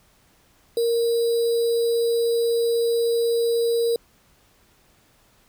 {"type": "tone with sample-and-hold", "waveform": "sine", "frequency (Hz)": 466.2, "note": "A#4", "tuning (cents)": 0, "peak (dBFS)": -18, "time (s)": [0.77, 3.96], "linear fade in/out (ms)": 2, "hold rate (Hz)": 4410, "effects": ["pink hiss -59 dBFS RMS until 5.48 s"]}